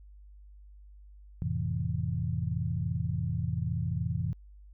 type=chord; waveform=sine; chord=F major seventh; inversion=none; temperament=equal; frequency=87.31 / 110 / 130.81 / 164.81 Hz; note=F2 / A2 / C3 / E3; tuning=0 / 0 / 0 / 0 cents; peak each=-34 dBFS; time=1.42-4.33 s; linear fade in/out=0 ms; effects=added 50 Hz sine -49 dBFS peak until 4.73 s